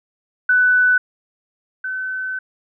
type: tone pair in turn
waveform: sine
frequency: 1495 / 1520.3 Hz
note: F#6 / F#6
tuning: +17 / +47 cents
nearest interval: unison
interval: 30 cents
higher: second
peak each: -11 / -22 dBFS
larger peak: first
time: 0.49-0.98 / 1.84-2.39 s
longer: second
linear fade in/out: 5 ms
effects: none